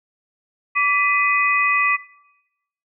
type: tone cluster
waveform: sine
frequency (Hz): 1158 / 1996 / 2503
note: D6 / B6 / D#7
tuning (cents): -25 / +18 / +10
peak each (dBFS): -20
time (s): 0.75-1.97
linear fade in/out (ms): 20
effects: noise-tail reverb RT60 0.9 s tail -19 dB re dry